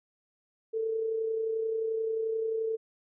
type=tone with amplitude modulation; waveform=sine; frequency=445.9 Hz; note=A4; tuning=23 cents sharp; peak=-26 dBFS; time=0.73-2.77 s; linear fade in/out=20 ms; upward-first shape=sine; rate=31.4 Hz; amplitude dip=40%; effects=none